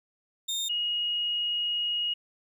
30% pulse / sine tone pair in turn, 3653 / 2882 Hz, A#7 / F#7, -36 / -46 cents, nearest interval major third, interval 410 cents, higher first, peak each -26 / -26 dBFS, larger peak neither, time 0.48-0.69 / 0.69-2.14 s, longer second, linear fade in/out 10 ms, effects 11-bit

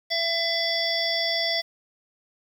harmonic tone with a mistuned harmonic, 670 Hz, E5, 28 cents sharp, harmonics 1 / 3 / 5 / 7 / 8, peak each -29 / -29 / -29 / -29 / -29 dBFS, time 0.1-1.62 s, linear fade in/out 20 ms, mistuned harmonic 5, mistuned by +34 cents, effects 8-bit

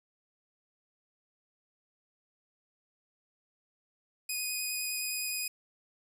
10% pulse tone with vibrato, 2489 Hz, D#7, in tune, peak -24 dBFS, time 4.29-5.48 s, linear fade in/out 5 ms, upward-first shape sine, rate 9.7 Hz, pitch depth 10 cents each way, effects none

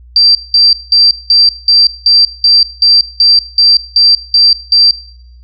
sine tone bursts, 4699 Hz, D8, in tune, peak -3 dBFS, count 13, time 0.16-4.91 s, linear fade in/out 2 ms, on 190 ms, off 190 ms, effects noise-tail reverb RT60 0.7 s tail -18 dB re dry + added 60 Hz sine -34 dBFS peak until 5.43 s

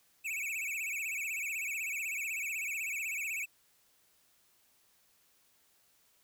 square tone with vibrato, 2431 Hz, D#7, 41 cents flat, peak -35 dBFS, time 0.24-3.46 s, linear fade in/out 20 ms, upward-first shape sine, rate 16 Hz, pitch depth 170 cents each way, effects white hiss -69 dBFS RMS until 6.23 s

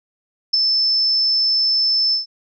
sine tone with ADSR envelope, 5274 Hz, E8, in tune, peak -9 dBFS, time 0.53-2.26 s, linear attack 12 ms, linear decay 6 ms, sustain -5 dB, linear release 130 ms, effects none

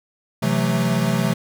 square chord, F# half-diminished seventh, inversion second, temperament equal with one note detuned, 130.81 / 167.02 / 185 / 220 Hz, C3 / E3 / F#3 / A3, 0 / +23 / 0 / 0 cents, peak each -24 dBFS, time 0.42-1.34 s, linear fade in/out 10 ms, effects none

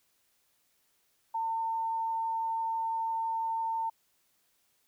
sine tone, 903 Hz, A5, 45 cents sharp, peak -29 dBFS, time 1.34-3.9 s, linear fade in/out 10 ms, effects white hiss -72 dBFS RMS until 4.87 s

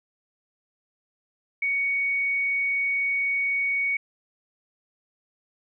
sine tone, 2234 Hz, C#7, 13 cents sharp, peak -22 dBFS, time 1.62-3.97 s, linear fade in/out 5 ms, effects none

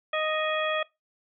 harmonic tone with a mistuned harmonic, 622.3 Hz, D#5, in tune, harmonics 1 / 2 / 3 / 4 / 5, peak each -28 / -31 / -33 / -34 / -35 dBFS, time 0.13-0.83 s, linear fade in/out 5 ms, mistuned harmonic 5, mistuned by +110 cents, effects noise-tail reverb RT60 0.2 s tail -21 dB re dry

